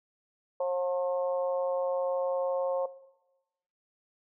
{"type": "harmonic tone", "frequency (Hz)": 179.4, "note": "F3", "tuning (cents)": 47, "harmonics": [3, 4, 5, 6], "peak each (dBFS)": [-27, -40, -39, -42], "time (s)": [0.6, 2.86], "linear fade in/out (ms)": 5, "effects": ["noise-tail reverb RT60 1.0 s tail -18 dB re dry"]}